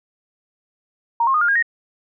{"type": "tone with pitch steps", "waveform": "sine", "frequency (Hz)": [932.3, 1070.9, 1230.2, 1413.1, 1623.2, 1864.6], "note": ["A#5", "C6", "D#6", "F6", "G#6", "A#6"], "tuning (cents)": [0, 40, -20, 20, -40, 0], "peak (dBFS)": -14, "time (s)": [1.2, 1.626], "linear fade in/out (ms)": 5, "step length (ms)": 71, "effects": []}